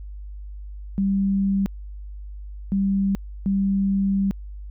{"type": "tone bursts at uneven times", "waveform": "sine", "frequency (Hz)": 196, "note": "G3", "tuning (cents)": 0, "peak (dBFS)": -18, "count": 3, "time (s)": [[0.98, 1.66], [2.72, 3.15], [3.46, 4.31]], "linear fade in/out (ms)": 0, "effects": ["added 50 Hz sine -33 dBFS peak until 4.7 s"]}